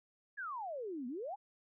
sine exponential two-way sweep, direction down then up, 1729 to 233.1 to 873 Hz, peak -39 dBFS, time 0.37-1.36 s, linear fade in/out 20 ms, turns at 1.07 s, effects none

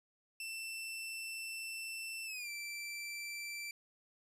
sawtooth tone with pitch glide, 2672 to 2340 Hz, E7 to D7, +23 to -7 cents, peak -38 dBFS, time 0.4-3.71 s, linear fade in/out 2 ms, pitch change -230 cents, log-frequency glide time 2.25-2.49 s, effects resampled to 32000 Hz + 13-bit

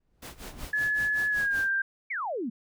brown noise with exponential growth, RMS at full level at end -35 dBFS, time 0-0.65 s, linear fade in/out 5 ms, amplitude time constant 140 ms
pink noise with tremolo, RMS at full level -41 dBFS, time 0.22-1.69 s, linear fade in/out 5 ms, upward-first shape sine, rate 5.3 Hz, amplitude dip 90%
sine tone with pitch glide, 1707 to 1583.5 Hz, G#6 to G6, +47 to +17 cents, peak -24 dBFS, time 0.73-1.82 s, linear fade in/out 5 ms, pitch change -130 cents, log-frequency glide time 1.29-1.6 s
sine exponential sweep, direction down, 2349 to 207.7 Hz, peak -29 dBFS, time 2.1-2.5 s, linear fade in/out 10 ms
effects none

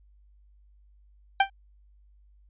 sawtooth tone with exponential decay, 784 Hz, G5, in tune, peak -10 dBFS, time 1.4-1.5 s, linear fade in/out 5 ms, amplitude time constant 21 ms, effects added 50 Hz sine -55 dBFS peak until 2.49 s + resampled to 8000 Hz

